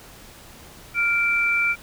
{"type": "tone pair together", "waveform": "sine", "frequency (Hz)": [1400, 2339], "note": ["F6", "D7"], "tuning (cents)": [4, -8], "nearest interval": "major sixth", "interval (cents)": 888, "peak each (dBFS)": [-24, -19], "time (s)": [0.94, 1.76], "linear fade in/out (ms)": 50, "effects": ["pink hiss -45 dBFS RMS until 1.82 s"]}